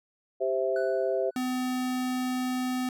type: chord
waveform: sine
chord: C major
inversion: second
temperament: equal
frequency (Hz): 392 / 523.3 / 659.3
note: G4 / C5 / E5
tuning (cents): 0 / 0 / 0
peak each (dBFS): -29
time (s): 0.4-1.31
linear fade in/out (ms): 20
type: tone with exponential decay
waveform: triangle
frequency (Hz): 1488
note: F#6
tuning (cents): +9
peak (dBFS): -33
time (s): 0.76-1.55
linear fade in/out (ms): 2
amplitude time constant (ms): 170
type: tone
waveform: square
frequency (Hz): 253.6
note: B3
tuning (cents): +46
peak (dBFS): -28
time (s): 1.36-2.89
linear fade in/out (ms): 2
effects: none